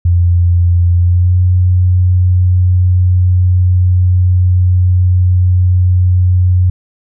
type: tone with pitch glide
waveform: sine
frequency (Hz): 87.3 to 90.69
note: F2 to F#2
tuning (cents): 0 to -34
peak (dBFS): -6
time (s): 0.05-6.7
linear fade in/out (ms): 5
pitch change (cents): +66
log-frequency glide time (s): 0.94-1.44
effects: none